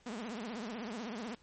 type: tone with vibrato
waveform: sawtooth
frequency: 225.6 Hz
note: A3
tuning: 44 cents sharp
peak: -35 dBFS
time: 0.06-1.35 s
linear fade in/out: 5 ms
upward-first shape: triangle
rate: 16 Hz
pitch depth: 230 cents each way
effects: pink hiss -66 dBFS RMS until 1.42 s + MP3 32 kbps